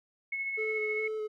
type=tone with tremolo; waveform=sine; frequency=2190 Hz; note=C#7; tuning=22 cents flat; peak=-30 dBFS; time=0.32-1.08 s; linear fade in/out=5 ms; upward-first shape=sine; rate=14 Hz; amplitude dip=35%
type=tone with vibrato; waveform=triangle; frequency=431.1 Hz; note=A4; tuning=35 cents flat; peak=-30 dBFS; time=0.57-1.28 s; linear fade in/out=20 ms; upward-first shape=square; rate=2.4 Hz; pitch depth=14 cents each way
effects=none